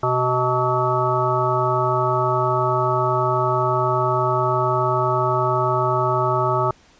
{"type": "harmonic tone with a mistuned harmonic", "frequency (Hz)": 125.9, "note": "B2", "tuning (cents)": 34, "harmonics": [1, 3, 5, 7, 9, 10], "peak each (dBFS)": [-24, -24, -24, -24, -24, -24], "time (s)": [0.03, 6.71], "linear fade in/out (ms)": 2, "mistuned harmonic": 10, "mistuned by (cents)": 38, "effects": ["pink hiss -53 dBFS RMS until 6.99 s", "resampled to 16000 Hz"]}